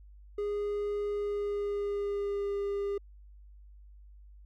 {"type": "tone with pitch glide", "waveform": "triangle", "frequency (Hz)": [411.6, 402.4], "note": ["G#4", "G4"], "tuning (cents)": [-16, 45], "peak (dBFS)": -28, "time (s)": [0.38, 2.98], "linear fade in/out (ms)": 5, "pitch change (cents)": -39, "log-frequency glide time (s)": [1.1, 2.53], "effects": ["added 50 Hz sine -50 dBFS peak until 4.45 s"]}